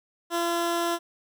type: tone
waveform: 15% pulse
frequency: 341.1 Hz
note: F4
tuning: 41 cents flat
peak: -18 dBFS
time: 0.3-0.99 s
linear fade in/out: 50 ms
effects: none